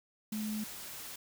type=tone in noise; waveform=sine; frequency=214.3 Hz; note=A3; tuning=45 cents flat; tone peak=-34 dBFS; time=0.32-0.64 s; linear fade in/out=5 ms; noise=white; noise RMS=-45 dBFS; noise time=0.32-1.16 s; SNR=+8 dB; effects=none